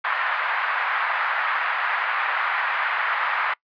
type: band-pass noise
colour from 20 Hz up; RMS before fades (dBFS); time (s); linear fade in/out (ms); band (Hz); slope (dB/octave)
white; -24; 0.04-3.54; 10; 870 to 1900; 24
effects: noise-tail reverb RT60 0.1 s tail -24 dB re dry + resampled to 11025 Hz